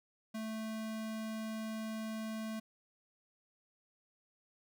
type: tone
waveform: square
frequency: 220 Hz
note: A3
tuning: in tune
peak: -39 dBFS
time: 0.34-2.6 s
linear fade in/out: 10 ms
effects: none